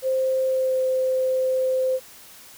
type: tone with pitch glide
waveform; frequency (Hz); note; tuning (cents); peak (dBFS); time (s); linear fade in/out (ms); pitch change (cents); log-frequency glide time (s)
sine; 523.3 to 518.2; C5 to C5; 0 to -17; -19; 0.02-2; 50; -17; 0.47-0.8
effects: white hiss -46 dBFS RMS until 2.57 s